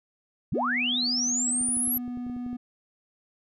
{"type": "linear sweep", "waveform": "sine", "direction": "up", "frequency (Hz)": [75, 11840], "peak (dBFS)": -24, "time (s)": [0.52, 1.98], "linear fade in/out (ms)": 5}
{"type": "tone", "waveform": "triangle", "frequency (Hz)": 245.4, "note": "B3", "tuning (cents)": -11, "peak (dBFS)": -29, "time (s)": [0.54, 2.57], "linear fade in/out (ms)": 10}
{"type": "clicks", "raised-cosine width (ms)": 3, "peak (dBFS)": -31, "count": 12, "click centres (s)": [1.612, 1.688, 1.77, 1.876, 1.97, 2.079, 2.173, 2.266, 2.298, 2.365, 2.464, 2.53]}
{"effects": []}